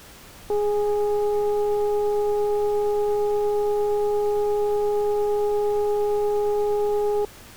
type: tone with frequency modulation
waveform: sine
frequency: 415.3 Hz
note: G#4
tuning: in tune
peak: -19 dBFS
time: 0.5-7.25 s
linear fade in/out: 2 ms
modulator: 411 Hz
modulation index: 0.6
effects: pink hiss -45 dBFS RMS until 7.56 s